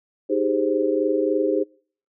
sine chord, Ab major seventh, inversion second, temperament equal, 311.1 / 392 / 415.3 / 523.3 Hz, Eb4 / G4 / Ab4 / C5, 0 / 0 / 0 / 0 cents, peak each -24 dBFS, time 0.29-1.64 s, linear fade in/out 20 ms, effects noise-tail reverb RT60 0.5 s tail -26 dB re dry

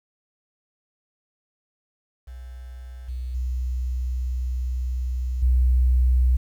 sine tone with level steps, 62.6 Hz, B1, 24 cents sharp, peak -35 / -27 / -23 / -15 dBFS, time 2.27-6.37 s, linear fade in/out 10 ms, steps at 3.08 / 3.34 / 5.42 s, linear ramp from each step 10 ms, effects 9-bit

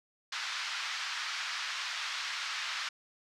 pink band-pass noise, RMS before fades -37 dBFS, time 0.32-2.89 s, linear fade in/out 5 ms, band 1200 to 5500 Hz, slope 24 dB/octave, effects none

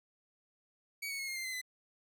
sawtooth tone with pitch steps, 2259 / 2216 / 2175 / 2133 / 2093 / 2054 / 2015 Hz, C#7 / C#7 / C#7 / C7 / C7 / C7 / B6, +32 / -1 / -33 / +33 / 0 / -33 / +34 cents, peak -34 dBFS, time 1.02-1.615 s, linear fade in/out 10 ms, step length 85 ms, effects none

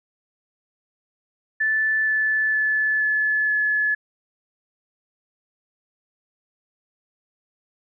sine tone with pitch steps, 1752 / 1741.9 / 1731.9 / 1721.9 / 1712 Hz, A6 / A6 / A6 / A6 / A6, -8 / -18 / -28 / -38 / -48 cents, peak -18 dBFS, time 1.6-3.95 s, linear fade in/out 10 ms, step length 470 ms, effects none

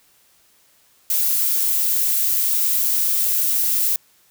violet noise, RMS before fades -19 dBFS, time 1.1-3.96 s, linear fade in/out 2 ms, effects white hiss -57 dBFS RMS until 4.3 s

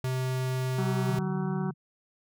square tone, 129.2 Hz, C3, 21 cents flat, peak -28 dBFS, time 0.04-1.19 s, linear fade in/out 2 ms
harmonic tone, 188.7 Hz, F#3, 34 cents sharp, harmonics 1 / 2 / 4 / 5 / 6 / 7 / 8, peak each -30 / -36 / -42 / -44 / -46 / -47 / -48 dBFS, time 0.78-1.71 s, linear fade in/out 5 ms
sine tone with vibrato, 150 Hz, D3, 37 cents sharp, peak -31 dBFS, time 1.06-1.74 s, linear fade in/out 50 ms, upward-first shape square, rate 15 Hz, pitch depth 53 cents each way
effects none

